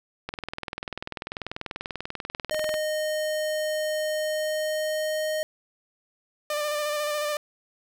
click train, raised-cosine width 0.3 ms, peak -16 dBFS, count 51, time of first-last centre 0.29-2.741 s, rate 20.4 Hz
square tone with pitch glide, 616 to 619.9 Hz, D#5 to D#5, -17 to -7 cents, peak -26 dBFS, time 2.51-5.43 s, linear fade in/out 0 ms, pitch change +10 cents, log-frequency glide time 4.11-5.31 s
sawtooth tone with vibrato, 596 Hz, D5, 25 cents sharp, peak -22 dBFS, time 6.5-7.37 s, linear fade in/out 2 ms, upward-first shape square, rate 14 Hz, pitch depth 19 cents each way
effects none

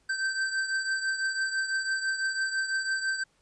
square beating tone pair, 1555 / 1561 Hz, G6 / G6, -14 / -8 cents, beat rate 6 Hz, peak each -29 / -35 dBFS, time 0.09-3.24 s, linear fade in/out 10 ms, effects pink hiss -68 dBFS RMS until 3.41 s + resampled to 22050 Hz

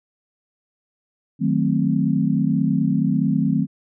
sine chord, D# diminished seventh, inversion none, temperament equal, 155.56 / 185 / 220 / 261.6 Hz, D#3 / F#3 / A3 / C4, 0 / 0 / 0 / 0 cents, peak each -22 dBFS, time 1.39-3.67 s, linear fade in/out 50 ms, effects none

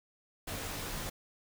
pink noise with comb filter, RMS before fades -39 dBFS, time 0.47-1.1 s, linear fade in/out 10 ms, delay 16 ms, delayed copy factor -0.55, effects none

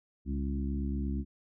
harmonic tone with a mistuned harmonic, 68.5 Hz, C#2, 20 cents flat, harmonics 1 / 2 / 3 / 4 / 5, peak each -32 / -42 / -36 / -39 / -45 dBFS, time 0.25-1.25 s, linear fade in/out 50 ms, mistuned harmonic 2, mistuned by +59 cents, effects none

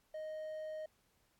triangle tone, 622.3 Hz, D#5, in tune, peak -39 dBFS, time 0.14-0.86 s, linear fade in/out 5 ms, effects pink hiss -75 dBFS RMS until 1.39 s + AAC 64 kbps

